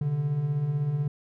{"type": "beating tone pair", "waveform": "triangle", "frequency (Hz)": [130.81, 146.81], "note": ["C3", "D3"], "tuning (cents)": [0, 0], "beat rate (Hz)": 16, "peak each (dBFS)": [-31, -23], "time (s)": [0.01, 1.08], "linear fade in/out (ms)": 5, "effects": []}